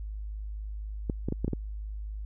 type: clicks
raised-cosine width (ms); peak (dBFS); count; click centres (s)
3; -16; 6; 1.098 / 1.286 / 1.324 / 1.446 / 1.48 / 1.533
effects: added 52 Hz sine -34 dBFS peak until 2.25 s